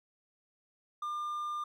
triangle tone, 1200 Hz, D6, 37 cents sharp, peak -32 dBFS, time 1.02-1.64 s, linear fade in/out 5 ms, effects none

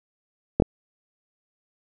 clicks, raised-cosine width 2 ms, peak -4 dBFS, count 2, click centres 0.6 / 0.622 s, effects none

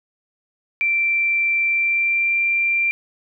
sine tone with pitch glide, 2349 to 2367 Hz, D7 to D7, 0 to +13 cents, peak -16 dBFS, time 0.81-2.91 s, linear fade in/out 0 ms, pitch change +13 cents, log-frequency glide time 1.67-2.39 s, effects none

